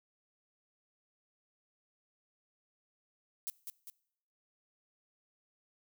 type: noise with echo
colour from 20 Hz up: violet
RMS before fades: -38 dBFS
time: 3.47-3.5 s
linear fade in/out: 0 ms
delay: 200 ms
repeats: 2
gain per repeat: -5 dB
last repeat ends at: 3.9 s
effects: noise-tail reverb RT60 0.7 s tail -22 dB re dry